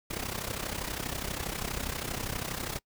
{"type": "noise with amplitude modulation", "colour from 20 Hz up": "pink", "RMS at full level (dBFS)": -32, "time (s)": [0.1, 2.79], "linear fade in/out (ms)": 10, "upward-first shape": "sine", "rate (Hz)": 32.4, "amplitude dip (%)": 75, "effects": ["noise-tail reverb RT60 0.1 s tail -24 dB re dry"]}